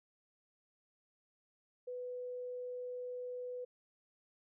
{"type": "tone", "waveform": "sine", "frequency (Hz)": 496.5, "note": "B4", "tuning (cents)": 9, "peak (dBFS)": -40, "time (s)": [1.87, 3.65], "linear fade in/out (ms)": 10, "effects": []}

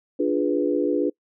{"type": "chord", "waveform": "sine", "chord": "D diminished seventh", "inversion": "none", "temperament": "equal", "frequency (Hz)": [293.7, 349.2, 415.3, 493.9], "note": ["D4", "F4", "Ab4", "Cb5"], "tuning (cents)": [0, 0, 0, 0], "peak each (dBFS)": [-23, -25, -26, -26], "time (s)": [0.19, 1.1], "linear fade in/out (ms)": 10, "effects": ["noise-tail reverb RT60 0.1 s tail -24 dB re dry"]}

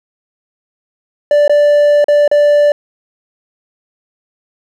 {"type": "tone with dropouts", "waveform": "triangle", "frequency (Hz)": 586, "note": "D5", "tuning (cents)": -4, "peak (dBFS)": -4, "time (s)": [1.31, 2.72], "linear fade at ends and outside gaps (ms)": 2, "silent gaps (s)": [[1.479, 1.495], [2.043, 2.083], [2.278, 2.314]], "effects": []}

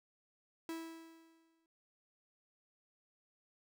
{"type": "tone with exponential decay", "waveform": "45% pulse", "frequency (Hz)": 327.3, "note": "E4", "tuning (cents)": -12, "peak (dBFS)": -39, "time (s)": [0.69, 1.66], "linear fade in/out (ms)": 1, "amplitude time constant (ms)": 210, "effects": []}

